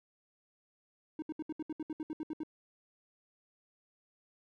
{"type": "tone bursts", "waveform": "triangle", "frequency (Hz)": 311.1, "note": "D#4", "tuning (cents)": 0, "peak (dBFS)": -33, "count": 13, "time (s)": [1.19, 2.434], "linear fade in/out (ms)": 2, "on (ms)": 32, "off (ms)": 69, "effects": []}